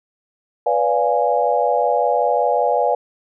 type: chord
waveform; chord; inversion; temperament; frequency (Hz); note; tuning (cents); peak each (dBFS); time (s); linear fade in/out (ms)
sine; B diminished seventh; none; equal with one note detuned; 493.9 / 579.2 / 698.5 / 830.6; B4 / D5 / F5 / Ab5; 0 / -24 / 0 / 0; -20; 0.66-2.95; 5
effects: none